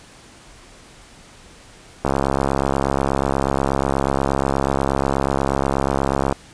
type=click train; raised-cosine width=1 ms; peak=-4 dBFS; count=293; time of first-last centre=2.05-6.325 s; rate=68.3 Hz; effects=pink hiss -45 dBFS RMS until 6.53 s + resampled to 22050 Hz